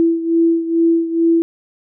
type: beating tone pair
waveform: sine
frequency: 331.8 / 334.1 Hz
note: E4 / E4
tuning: +11 / +23 cents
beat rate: 2.3 Hz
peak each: -13 / -18 dBFS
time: 0-1.42 s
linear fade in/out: 0 ms
effects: none